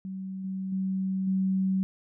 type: tone with level steps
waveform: sine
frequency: 190.1 Hz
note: F#3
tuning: 47 cents sharp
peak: -33 / -30 / -26 / -23 dBFS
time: 0.05-1.83 s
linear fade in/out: 0 ms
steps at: 0.44 / 0.72 / 1.27 s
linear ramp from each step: 5 ms
effects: none